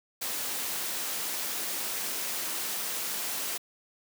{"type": "noise", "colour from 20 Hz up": "white", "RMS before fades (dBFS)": -33, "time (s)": [0.21, 3.58], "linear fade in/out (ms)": 10, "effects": ["high-pass 200 Hz 12 dB/octave"]}